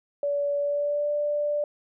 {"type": "tone with pitch glide", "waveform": "sine", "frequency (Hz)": [573, 588.4], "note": ["D5", "D5"], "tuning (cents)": [-43, 3], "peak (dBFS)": -23, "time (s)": [0.23, 1.64], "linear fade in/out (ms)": 2, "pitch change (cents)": 46, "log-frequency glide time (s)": [0.57, 1.1], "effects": []}